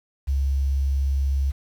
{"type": "tone with quantisation", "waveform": "sine", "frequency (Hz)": 68.3, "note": "C#2", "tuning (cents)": -25, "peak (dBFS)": -19, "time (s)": [0.27, 1.52], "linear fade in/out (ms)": 20, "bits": 8, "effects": []}